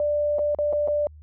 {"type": "tone with dropouts", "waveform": "sine", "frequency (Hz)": 590, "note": "D5", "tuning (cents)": 8, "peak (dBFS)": -20, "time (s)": [0, 1.07], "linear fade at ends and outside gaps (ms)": 1, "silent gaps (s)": [[0.385, 0.391], [0.548, 0.587], [0.727, 0.732], [0.876, 0.883]], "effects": ["added 76 Hz sine -43 dBFS peak until 1.22 s"]}